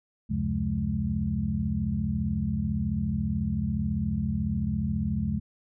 sine tone cluster, 73.2 / 91.4 / 135.9 / 177 / 211.2 Hz, D2 / F#2 / C#3 / F3 / G#3, -5 / -21 / -34 / +23 / +29 cents, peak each -33 / -33 / -32 / -34 / -29 dBFS, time 0.29-5.4 s, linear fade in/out 20 ms, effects none

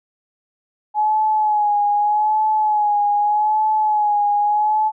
sine tone with vibrato, 843 Hz, G#5, 26 cents sharp, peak -14 dBFS, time 0.94-4.92 s, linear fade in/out 50 ms, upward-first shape sine, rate 0.82 Hz, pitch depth 42 cents each way, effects none

